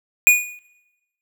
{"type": "tone with exponential decay", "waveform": "square", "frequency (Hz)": 2456, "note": "D#7", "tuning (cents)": -23, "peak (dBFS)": -6, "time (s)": [0.27, 0.59], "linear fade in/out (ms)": 0, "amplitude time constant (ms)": 68, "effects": ["noise-tail reverb RT60 1.0 s tail -23 dB re dry"]}